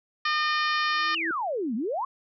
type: harmonic tone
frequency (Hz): 608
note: D#5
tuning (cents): -40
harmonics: 2 / 3 / 4 / 5 / 6 / 7 / 8 / 9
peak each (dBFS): -26 / -28 / -33 / -35 / -37 / -37 / -37 / -40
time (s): 0.25-1.15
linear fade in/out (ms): 5
type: tone with exponential growth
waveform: sine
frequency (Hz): 329.6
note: E4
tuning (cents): 0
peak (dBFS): -28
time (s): 0.75-1.31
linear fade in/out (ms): 2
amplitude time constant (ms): 120
type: exponential two-way sweep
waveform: sine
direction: down then up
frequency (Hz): 3136 to 206.5 to 1125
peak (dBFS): -26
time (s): 1.14-2.05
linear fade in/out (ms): 5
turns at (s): 1.75
effects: none